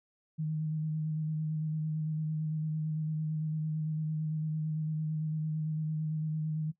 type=tone with vibrato; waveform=sine; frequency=155.56 Hz; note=D#3; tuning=in tune; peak=-30 dBFS; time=0.38-6.72 s; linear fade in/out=20 ms; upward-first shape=square; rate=8.9 Hz; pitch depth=17 cents each way; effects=noise-tail reverb RT60 0.1 s tail -19 dB re dry